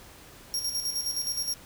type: tone with tremolo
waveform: sawtooth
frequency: 5588 Hz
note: F8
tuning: in tune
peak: -24 dBFS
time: 0.54-1.54 s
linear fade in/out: 0 ms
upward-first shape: square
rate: 9.6 Hz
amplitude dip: 55%
effects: pink hiss -50 dBFS RMS until 1.65 s